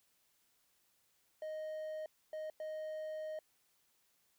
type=tone bursts at uneven times; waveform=triangle; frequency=622.3 Hz; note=D#5; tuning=in tune; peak=-38 dBFS; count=3; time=1.42-2.06 / 2.33-2.5 / 2.6-3.39 s; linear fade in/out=2 ms; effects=white hiss -75 dBFS RMS until 4.38 s